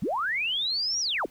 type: linear two-way sweep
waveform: sine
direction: up then down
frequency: 126.6 to 5840 to 196.7 Hz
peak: -25 dBFS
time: 0.02-1.26 s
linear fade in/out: 5 ms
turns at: 1 s
effects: pink hiss -57 dBFS RMS until 1.3 s